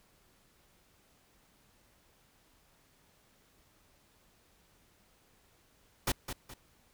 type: noise with echo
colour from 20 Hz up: pink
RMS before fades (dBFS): -30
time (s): 6.07-6.12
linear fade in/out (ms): 5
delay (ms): 210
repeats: 2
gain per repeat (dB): -9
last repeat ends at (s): 6.54
effects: pink hiss -67 dBFS RMS until 6.93 s